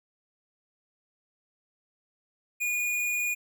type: tone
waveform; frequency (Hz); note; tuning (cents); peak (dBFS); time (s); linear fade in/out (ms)
square; 2445; D#7; -31; -27; 2.6-3.35; 20
effects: none